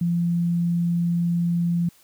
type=tone; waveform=sine; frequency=171.7 Hz; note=F3; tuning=29 cents flat; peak=-19 dBFS; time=0.01-1.89 s; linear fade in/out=5 ms; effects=white hiss -56 dBFS RMS until 2.03 s